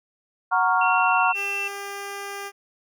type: chord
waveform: sine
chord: Gb major seventh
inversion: none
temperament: equal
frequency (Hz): 740 / 932.3 / 1108.7 / 1396.9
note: Gb5 / Bb5 / Db6 / F6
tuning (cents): 0 / 0 / 0 / 0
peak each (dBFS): -23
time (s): 0.51-1.33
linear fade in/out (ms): 20
type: tone with pitch glide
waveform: sine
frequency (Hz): 2726 to 2699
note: F7 to E7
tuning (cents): -43 to +40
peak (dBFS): -25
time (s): 0.81-1.68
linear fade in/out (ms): 5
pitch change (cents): -17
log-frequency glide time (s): 0.98-1.49
type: tone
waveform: 10% pulse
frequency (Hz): 400.2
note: G4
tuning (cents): +36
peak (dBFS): -23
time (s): 1.34-2.52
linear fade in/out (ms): 50
effects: none